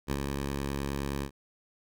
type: tone with ADSR envelope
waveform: 10% pulse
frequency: 69.6 Hz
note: C#2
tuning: 8 cents sharp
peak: -19 dBFS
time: 0.07-1.31 s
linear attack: 40 ms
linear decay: 52 ms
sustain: -4 dB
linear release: 83 ms
effects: none